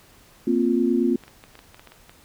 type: chord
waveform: sine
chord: Bb suspended second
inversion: none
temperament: just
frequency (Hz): 233.1 / 262.2 / 349.6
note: Bb3 / C4 / F4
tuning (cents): 0 / +4 / +2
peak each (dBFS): -22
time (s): 0.47-1.16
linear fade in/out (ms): 5
type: clicks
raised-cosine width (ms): 0.3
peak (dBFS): -28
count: 10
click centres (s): 1.237 / 1.28 / 1.439 / 1.554 / 1.591 / 1.745 / 1.795 / 1.873 / 1.92 / 2.095
effects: pink hiss -53 dBFS RMS until 2.24 s